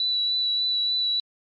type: tone with vibrato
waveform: sine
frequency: 3951 Hz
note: B7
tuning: in tune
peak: -21 dBFS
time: 0-1.2 s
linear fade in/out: 2 ms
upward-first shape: triangle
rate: 3.4 Hz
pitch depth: 17 cents each way
effects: MP3 32 kbps